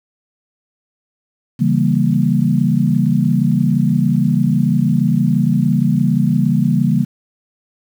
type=chord; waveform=sine; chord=C# diminished seventh; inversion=none; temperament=equal; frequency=138.59 / 164.81 / 196 / 233.1 Hz; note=C#3 / E3 / G3 / Bb3; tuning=0 / 0 / 0 / 0 cents; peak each=-17 dBFS; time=1.59-7.05 s; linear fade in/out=20 ms; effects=7-bit